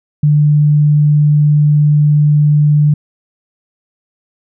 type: tone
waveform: sine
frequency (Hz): 148.6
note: D3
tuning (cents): +21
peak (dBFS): -6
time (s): 0.23-2.94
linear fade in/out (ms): 5
effects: none